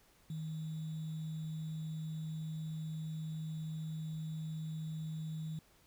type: tone with sample-and-hold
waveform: sine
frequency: 157.9 Hz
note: D#3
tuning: 26 cents sharp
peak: -38 dBFS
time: 0.3-5.59 s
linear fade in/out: 2 ms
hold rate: 3675 Hz
effects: pink hiss -67 dBFS RMS until 5.86 s